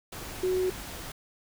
sine tone in noise, 370 Hz, F#4, in tune, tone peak -24 dBFS, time 0.43-0.7 s, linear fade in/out 5 ms, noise pink, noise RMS -40 dBFS, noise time 0.12-1.12 s, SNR +13 dB, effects none

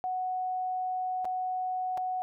sine tone with dropouts, 740 Hz, F#5, in tune, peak -29 dBFS, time 0.04-2.22 s, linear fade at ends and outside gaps 0 ms, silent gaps 1.246-1.253 / 1.974-1.978 s, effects none

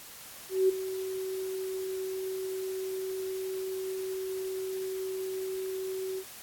sine tone with ADSR envelope, 378.2 Hz, F#4, 38 cents sharp, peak -19 dBFS, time 0.49-6.24 s, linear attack 200 ms, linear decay 14 ms, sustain -13 dB, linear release 58 ms, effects white hiss -47 dBFS RMS until 6.42 s + AAC 64 kbps

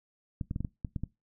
clicks, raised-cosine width 5 ms, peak -21 dBFS, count 8, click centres 0.412 / 0.511 / 0.561 / 0.606 / 0.648 / 0.848 / 0.962 / 1.036 s, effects noise-tail reverb RT60 0.2 s tail -20 dB re dry

